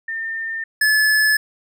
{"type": "tone pair in turn", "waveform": ["sine", "square"], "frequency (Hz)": [1808, 1723.4], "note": ["A6", "A6"], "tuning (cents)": [47, -36], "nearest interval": "minor second", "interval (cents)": 83, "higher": "first", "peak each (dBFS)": [-23, -14], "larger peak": "second", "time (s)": [[0.08, 0.64], [0.81, 1.37]], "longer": "neither", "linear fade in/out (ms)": 5, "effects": []}